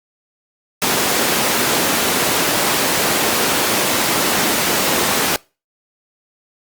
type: high-pass noise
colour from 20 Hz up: pink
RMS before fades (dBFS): -17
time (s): 0.82-5.36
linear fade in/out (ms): 0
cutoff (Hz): 240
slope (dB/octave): 12
effects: noise-tail reverb RT60 0.3 s tail -24 dB re dry + Opus 48 kbps